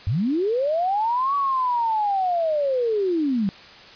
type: linear two-way sweep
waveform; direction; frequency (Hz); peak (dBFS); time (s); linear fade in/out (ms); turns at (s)
sine; up then down; 84.7 to 1141 to 185.1; -19; 0.07-3.49; 0; 1.35
effects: white hiss -44 dBFS RMS until 3.95 s + resampled to 11025 Hz